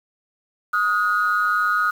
sine tone pair together, 1249 / 1445.7 Hz, D#6 / F#6, +6 / -41 cents, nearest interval minor third, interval 253 cents, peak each -19 dBFS, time 0.73-1.91 s, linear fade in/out 10 ms, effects tanh soft clip ceiling -11 dBFS + 7-bit

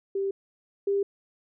sine tone pair in turn, 392 / 398.6 Hz, G4 / G4, 0 / +29 cents, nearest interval unison, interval 29 cents, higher second, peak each -25 / -22 dBFS, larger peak second, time 0.15-0.31 / 0.87-1.03 s, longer neither, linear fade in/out 5 ms, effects none

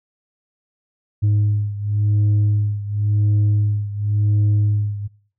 sine beating tone pair, 103.83 / 104.76 Hz, G#2 / G#2, 0 / +16 cents, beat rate 0.93 Hz, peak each -15 / -18 dBFS, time 1.22-5.08 s, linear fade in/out 20 ms, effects noise-tail reverb RT60 0.5 s tail -23 dB re dry + tanh soft clip ceiling -12 dBFS

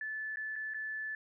sine tone with dropouts, 1741 Hz, A6, 19 cents flat, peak -36 dBFS, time 0.01-1.15 s, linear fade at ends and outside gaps 2 ms, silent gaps 0.359-0.37 / 0.557-0.561 / 0.737-0.744 s, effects none

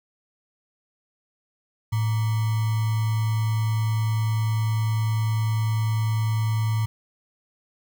sine tone with sample-and-hold, 110 Hz, A2, in tune, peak -20 dBFS, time 1.92-6.86 s, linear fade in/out 10 ms, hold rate 1050 Hz, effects none

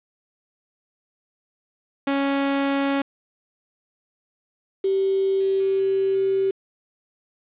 sawtooth / sine tone pair in turn, 277.2 / 387.1 Hz, C#4 / G4, 0 / -22 cents, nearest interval tritone, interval 578 cents, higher second, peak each -16 / -18 dBFS, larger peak first, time 2.07-3.02 / 4.84-6.51 s, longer second, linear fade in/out 5 ms, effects resampled to 8000 Hz + 7-bit

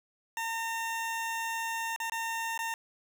20% pulse tone with dropouts, 911 Hz, A#5, 40 cents flat, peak -27 dBFS, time 0.37-2.74 s, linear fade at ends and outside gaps 1 ms, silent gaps 1.962-2.001 / 2.098-2.12 / 2.577-2.59 s, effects none

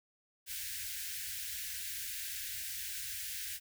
white band-stop noise, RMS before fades -41 dBFS, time 0.46-3.6 s, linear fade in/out 50 ms, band 110 to 1500 Hz, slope 96 dB/octave, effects none

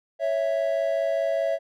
triangle tone pair together, 554.4 / 659.3 Hz, C#5 / E5, 0 / 0 cents, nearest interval minor third, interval 300 cents, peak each -24 / -22 dBFS, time 0.19-1.59 s, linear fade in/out 50 ms, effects none

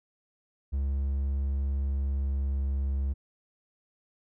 triangle tone with pitch glide, 68.8 to 68.36 Hz, C#2 to C#2, -12 to -24 cents, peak -24 dBFS, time 0.72-3.14 s, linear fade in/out 20 ms, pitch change -12 cents, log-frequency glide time 1.86-2.62 s, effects none

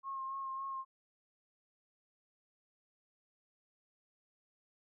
sine tone with vibrato, 1075 Hz, C6, 47 cents sharp, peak -38 dBFS, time 0.03-0.85 s, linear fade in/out 50 ms, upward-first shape sine, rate 3.6 Hz, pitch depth 21 cents each way, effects none

